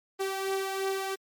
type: beating tone pair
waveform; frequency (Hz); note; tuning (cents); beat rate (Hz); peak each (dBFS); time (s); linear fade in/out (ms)
sawtooth; 386.2 / 389.1; G4 / G4; -26 / -13; 2.9; -26 / -32; 0.19-1.16; 20
effects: MP3 96 kbps